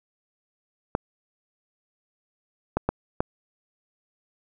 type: clicks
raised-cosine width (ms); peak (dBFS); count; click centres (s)
1; -8; 4; 0.951 / 2.77 / 2.89 / 3.205
effects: none